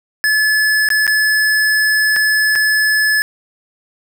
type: tone with dropouts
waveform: square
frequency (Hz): 1720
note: A6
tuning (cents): -40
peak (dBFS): -12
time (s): 0.24-3.22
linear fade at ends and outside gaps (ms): 0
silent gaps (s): 0.888-0.903 / 1.067-1.077 / 2.162-2.165 / 2.554-2.558
effects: none